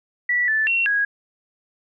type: tone with pitch steps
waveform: sine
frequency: 1950 / 1753 / 2729 / 1651 Hz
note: B6 / A6 / F7 / G#6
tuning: -23 / -7 / -41 / -11 cents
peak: -17 dBFS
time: 0.29-1.05 s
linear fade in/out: 5 ms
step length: 190 ms
effects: none